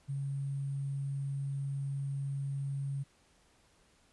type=tone with sample-and-hold; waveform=sine; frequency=138.59 Hz; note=C#3; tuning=in tune; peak=-33 dBFS; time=0.08-3.04 s; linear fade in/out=20 ms; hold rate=8820 Hz; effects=pink hiss -67 dBFS RMS until 4.12 s + resampled to 24000 Hz